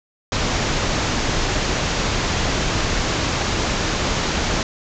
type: low-pass noise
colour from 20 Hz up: pink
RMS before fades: -21 dBFS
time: 0.32-4.63 s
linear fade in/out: 2 ms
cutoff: 7200 Hz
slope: 96 dB/octave
effects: none